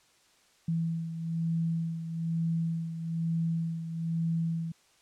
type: beating tone pair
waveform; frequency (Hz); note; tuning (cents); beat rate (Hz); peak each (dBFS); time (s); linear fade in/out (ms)
sine; 164.81 / 165.91; E3 / E3; 0 / +11; 1.1; -29 / -36; 0.68-4.72; 5
effects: white hiss -64 dBFS RMS until 5.01 s + low-pass 8000 Hz 12 dB/octave